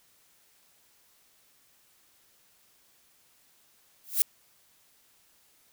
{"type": "noise with exponential growth", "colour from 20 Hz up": "violet", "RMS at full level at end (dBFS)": -19, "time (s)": [4.04, 4.22], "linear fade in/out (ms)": 0, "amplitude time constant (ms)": 39, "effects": ["white hiss -64 dBFS RMS until 5.72 s"]}